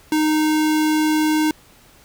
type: tone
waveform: square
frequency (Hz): 308.8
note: D#4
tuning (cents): -13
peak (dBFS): -16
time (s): 0.12-1.51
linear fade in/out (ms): 2
effects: pink hiss -50 dBFS RMS until 2.04 s